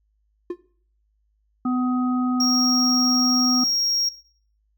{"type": "tone with exponential decay", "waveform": "triangle", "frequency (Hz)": 352.2, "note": "F4", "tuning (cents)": 15, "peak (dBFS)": -19, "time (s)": [0.5, 0.6], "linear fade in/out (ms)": 5, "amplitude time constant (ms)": 20}
{"type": "harmonic tone", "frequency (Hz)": 251.4, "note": "B3", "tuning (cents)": 31, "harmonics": [1, 3, 5], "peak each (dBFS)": [-20, -34, -30], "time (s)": [1.65, 3.64], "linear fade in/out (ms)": 5}
{"type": "tone", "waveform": "triangle", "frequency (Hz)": 5588, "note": "F8", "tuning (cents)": 0, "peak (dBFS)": -18, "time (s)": [2.4, 4.09], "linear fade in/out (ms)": 5}
{"effects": ["noise-tail reverb RT60 0.5 s tail -17 dB re dry", "added 52 Hz sine -64 dBFS peak until 4.77 s"]}